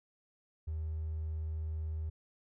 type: tone with hard clipping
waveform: triangle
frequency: 79 Hz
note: D#2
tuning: 27 cents sharp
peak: -35 dBFS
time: 0.67-2.1 s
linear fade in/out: 10 ms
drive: 4 dB
effects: none